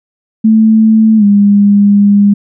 sine tone with pitch glide, 220 to 202.9 Hz, A3 to G#3, 0 to -40 cents, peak -3 dBFS, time 0.44-2.34 s, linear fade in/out 10 ms, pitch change -140 cents, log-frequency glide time 1.17-1.24 s, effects none

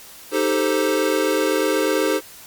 square chord, A half-diminished seventh, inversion second, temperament equal, 311.1 / 392 / 440 / 523.3 Hz, Eb4 / G4 / A4 / C5, 0 / 0 / 0 / 0 cents, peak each -24 dBFS, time 0.31-2.21 s, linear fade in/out 50 ms, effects white hiss -42 dBFS RMS until 2.46 s + Opus 48 kbps

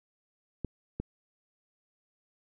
clicks, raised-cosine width 3 ms, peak -20 dBFS, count 2, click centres 0.647 / 1 s, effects none

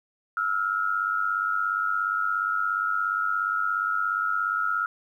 sine tone pair together, 1315.9 / 1413 Hz, E6 / F6, -3 / +20 cents, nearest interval minor second, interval 123 cents, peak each -26 dBFS, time 0.37-4.86 s, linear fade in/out 2 ms, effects 10-bit

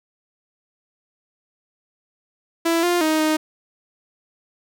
sawtooth tone with pitch steps, 333 / 350.9 / 313.1 / 310.7 Hz, E4 / F4 / D#4 / D#4, +18 / +8 / +11 / -2 cents, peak -13 dBFS, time 2.65-3.37 s, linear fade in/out 10 ms, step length 180 ms, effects none

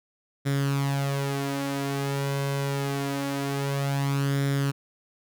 sawtooth tone with flanger, 139.2 Hz, C#3, 8 cents sharp, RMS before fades -27 dBFS, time 0.45-4.72 s, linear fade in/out 20 ms, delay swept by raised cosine 0.55 to 5.25 ms, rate 0.25 Hz, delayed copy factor +0.6, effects none

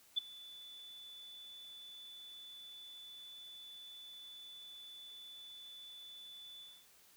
sine tone with ADSR envelope, 3480 Hz, A7, 20 cents flat, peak -28 dBFS, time 0.16-6.87 s, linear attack 22 ms, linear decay 9 ms, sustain -22 dB, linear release 260 ms, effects white hiss -65 dBFS RMS until 7.16 s

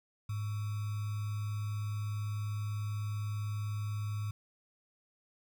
sine tone with sample-and-hold, 104.6 Hz, G#2, 13 cents sharp, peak -33 dBFS, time 0.29-4.31 s, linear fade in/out 5 ms, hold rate 1225 Hz, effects none

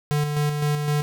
square tone with tremolo, 147.9 Hz, D3, 13 cents sharp, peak -20 dBFS, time 0.11-1.02 s, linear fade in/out 0 ms, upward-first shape square, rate 3.9 Hz, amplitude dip 40%, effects none

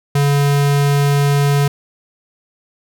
square tone, 142.3 Hz, C#3, 46 cents sharp, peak -12 dBFS, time 0.15-1.68 s, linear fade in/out 5 ms, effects none

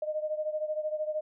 sine beating tone pair, 611 / 624 Hz, D#5 / D#5, -32 / +5 cents, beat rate 13 Hz, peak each -31 / -35 dBFS, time 0.02-1.21 s, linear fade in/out 5 ms, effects none

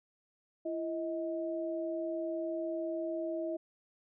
sine tone pair together, 335.8 / 633.9 Hz, E4 / D#5, +32 / +32 cents, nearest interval major seventh, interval 1100 cents, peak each -36 / -36 dBFS, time 0.65-3.57 s, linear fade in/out 10 ms, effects none

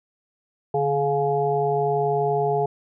harmonic tone with a mistuned harmonic, 140.7 Hz, C#3, 26 cents sharp, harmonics 1 / 3 / 5 / 6, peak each -28 / -22 / -24 / -28 dBFS, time 0.74-2.66 s, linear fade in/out 5 ms, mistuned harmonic 1, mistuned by +48 cents, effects none

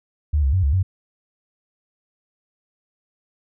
sine tone with pitch steps, 74.7 / 67.7 / 93.3 / 70.1 / 93.5 Hz, D2 / C#2 / F#2 / C#2 / F#2, +30 / -40 / +15 / +20 / +19 cents, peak -15 dBFS, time 0.33-0.83 s, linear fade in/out 10 ms, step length 100 ms, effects none

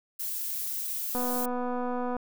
violet noise, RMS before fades -33 dBFS, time 0.19-1.46 s, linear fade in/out 10 ms
click train, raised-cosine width 1 ms, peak -20 dBFS, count 252, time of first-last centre 1.15-2.166 s, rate 247 Hz
effects none

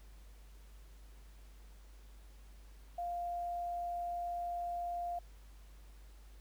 sine tone with quantisation, 698.5 Hz, F5, in tune, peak -36 dBFS, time 2.98-5.19 s, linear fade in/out 5 ms, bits 11, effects added 50 Hz sine -53 dBFS peak until 6.4 s + pink hiss -66 dBFS RMS until 6.4 s

